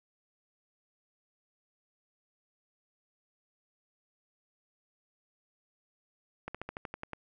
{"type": "slowing click train", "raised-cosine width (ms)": 0.5, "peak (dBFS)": -23, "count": 9, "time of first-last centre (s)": [6.48, 7.133], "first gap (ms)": 66, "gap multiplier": 1.06, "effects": []}